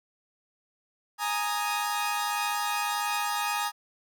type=chord; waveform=sawtooth; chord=Ab suspended second; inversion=none; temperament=equal; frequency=830.6 / 932.3 / 1244.5 Hz; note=Ab5 / Bb5 / Eb6; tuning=0 / 0 / 0 cents; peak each=-27 / -29 / -28 dBFS; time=1.18-3.72 s; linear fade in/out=50 ms; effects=none